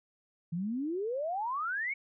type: exponential sweep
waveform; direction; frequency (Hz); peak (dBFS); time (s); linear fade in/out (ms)
sine; up; 160.3 to 2267; -31; 0.52-1.94; 10
effects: none